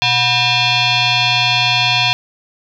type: tone with frequency modulation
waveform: sine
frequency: 123.3 Hz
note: B2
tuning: 2 cents flat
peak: -11 dBFS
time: 0.02-2.13 s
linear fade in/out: 0 ms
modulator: 850 Hz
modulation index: 4.8
effects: 8-bit